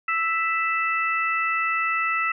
harmonic tone, 660 Hz, E5, 2 cents sharp, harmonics 2 / 3 / 4, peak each -24 / -26 / -27 dBFS, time 0.08-2.32 s, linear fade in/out 5 ms, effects none

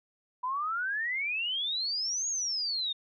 sine exponential two-way sweep, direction up then down, 982 to 6730 to 3624 Hz, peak -29 dBFS, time 0.43-2.93 s, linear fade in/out 10 ms, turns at 2.28 s, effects none

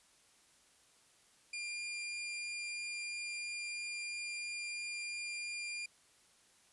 sawtooth tone, 2401 Hz, D7, 38 cents sharp, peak -36 dBFS, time 1.53-5.86 s, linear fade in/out 5 ms, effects white hiss -67 dBFS RMS until 6.72 s + resampled to 24000 Hz

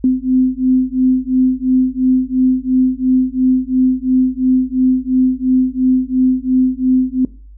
sine beating tone pair, 255.7 / 258.6 Hz, C4 / C4, -40 / -20 cents, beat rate 2.9 Hz, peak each -14 dBFS, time 0.04-7.25 s, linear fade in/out 2 ms, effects noise-tail reverb RT60 0.4 s tail -20 dB re dry + added 50 Hz sine -35 dBFS peak until 7.57 s

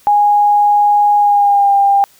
sine tone with pitch glide, 825 to 798.3 Hz, G#5 to G5, -12 to +31 cents, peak -7 dBFS, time 0.07-2.04 s, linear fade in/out 0 ms, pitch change -57 cents, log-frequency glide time 1.18-1.74 s, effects white hiss -48 dBFS RMS until 2.19 s

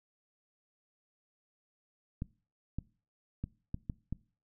clicks, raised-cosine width 5 ms, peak -23 dBFS, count 6, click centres 2.221 / 2.786 / 3.44 / 3.744 / 3.898 / 4.126 s, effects noise-tail reverb RT60 0.4 s tail -22 dB re dry

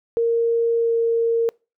sine tone with pitch glide, 463.6 to 460.9 Hz, A#4 to A#4, -10 to -20 cents, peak -16 dBFS, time 0.17-1.49 s, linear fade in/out 0 ms, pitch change -10 cents, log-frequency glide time 0.77-0.93 s, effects noise-tail reverb RT60 0.3 s tail -26 dB re dry

